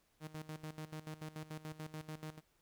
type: tone with tremolo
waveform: sawtooth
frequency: 155.4 Hz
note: D#3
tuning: 2 cents flat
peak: -39 dBFS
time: 0.2-2.41 s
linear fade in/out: 50 ms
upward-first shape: square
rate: 6.9 Hz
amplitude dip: 80%
effects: pink hiss -75 dBFS RMS until 2.61 s